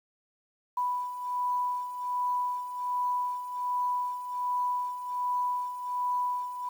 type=beating tone pair; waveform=sine; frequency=987.8 / 989.1 Hz; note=B5 / B5; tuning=0 / +2 cents; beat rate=1.3 Hz; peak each=-35 / -29 dBFS; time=0.77-6.69 s; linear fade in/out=5 ms; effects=9-bit